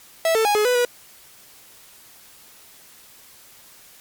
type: tone with pitch steps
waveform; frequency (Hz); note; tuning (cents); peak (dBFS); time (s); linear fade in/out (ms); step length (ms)
45% pulse; 654 / 444.1 / 826 / 422.5 / 496.1 / 487; E5 / A4 / G#5 / G#4 / B4 / B4; -14 / +16 / -10 / +30 / +8 / -24; -16; 0.25-0.85; 2; 100
effects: white hiss -48 dBFS RMS until 4 s + MP3 96 kbps